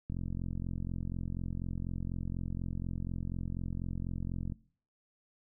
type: click train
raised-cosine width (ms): 5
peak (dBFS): -25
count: 196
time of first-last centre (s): 0.1-4.522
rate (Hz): 44.1
effects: noise-tail reverb RT60 0.5 s tail -22 dB re dry